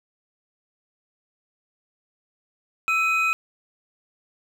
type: tone pair together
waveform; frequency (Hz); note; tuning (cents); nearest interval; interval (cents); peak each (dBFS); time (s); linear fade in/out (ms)
triangle; 1320.4 / 2507; E6 / D#7; +2 / +12; major seventh; 1110; -22 / -19; 2.88-3.33; 0
effects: none